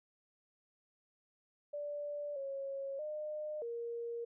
sine tone with pitch steps, 584 / 548 / 607 / 468.6 Hz, D5 / C#5 / D#5 / A#4, -10 / -20 / -43 / +9 cents, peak -38 dBFS, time 1.73-4.25 s, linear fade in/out 10 ms, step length 630 ms, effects none

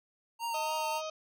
square tone with vibrato, 919 Hz, A#5, 25 cents flat, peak -33 dBFS, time 0.39-1.02 s, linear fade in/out 50 ms, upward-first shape triangle, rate 3.5 Hz, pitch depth 32 cents each way
harmonic tone, 627 Hz, D#5, 13 cents sharp, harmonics 1 / 2 / 4 / 5 / 6 / 7 / 8 / 9 / 10, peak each -37 / -42 / -48 / -49 / -51 / -54 / -54 / -55 / -52 dBFS, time 0.54-1.1 s, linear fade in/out 5 ms
effects none

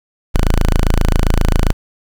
sawtooth tone, 27.5 Hz, A0, in tune, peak -6 dBFS, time 0.34-1.73 s, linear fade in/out 10 ms, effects 7-bit

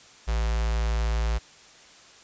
square tone with notch filter, 56.2 Hz, A1, 37 cents sharp, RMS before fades -25 dBFS, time 0.27-1.39 s, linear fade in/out 20 ms, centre 240 Hz, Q 0.66, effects white hiss -51 dBFS RMS until 2.23 s + resampled to 16000 Hz

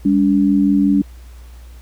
sine tone pair together, 200.2 / 285.7 Hz, G3 / D4, +37 / -48 cents, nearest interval tritone, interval 615 cents, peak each -14 / -13 dBFS, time 0.05-1.02 s, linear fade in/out 5 ms, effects added 60 Hz sine -35 dBFS peak until 1.81 s + pink hiss -50 dBFS RMS until 1.81 s

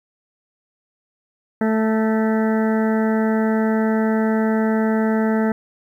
harmonic tone with a mistuned harmonic, 220 Hz, A3, in tune, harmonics 1 / 2 / 3 / 4 / 6 / 7 / 8 / 9, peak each -17 / -23 / -27 / -29 / -33 / -34 / -35 / -36 dBFS, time 1.61-5.52 s, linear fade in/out 2 ms, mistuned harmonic 9, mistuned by -25 cents, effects 9-bit

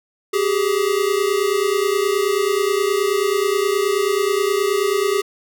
square tone pair together, 385.9 / 415.3 Hz, G4 / G#4, -27 / 0 cents, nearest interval minor second, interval 127 cents, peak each -20 dBFS, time 0.33-5.22 s, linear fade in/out 10 ms, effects none

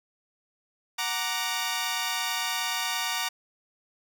10% pulse chord, Gb augmented, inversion none, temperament equal, 740 / 932.3 / 1174.7 Hz, Gb5 / Bb5 / D6, 0 / 0 / 0 cents, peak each -25 / -22 / -24 dBFS, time 0.98-3.29 s, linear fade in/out 10 ms, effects none

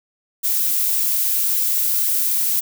violet noise, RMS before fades -19 dBFS, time 0.43-2.61 s, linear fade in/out 20 ms, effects none

